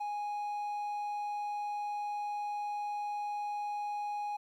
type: tone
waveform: triangle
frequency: 828 Hz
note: G#5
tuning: 5 cents flat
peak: -32 dBFS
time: 0-4.37 s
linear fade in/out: 10 ms
effects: 12-bit